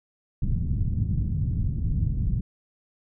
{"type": "low-pass noise", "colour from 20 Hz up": "white", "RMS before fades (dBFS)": -25, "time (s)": [0.42, 2.41], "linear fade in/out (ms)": 5, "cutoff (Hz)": 150, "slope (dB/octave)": 24, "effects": []}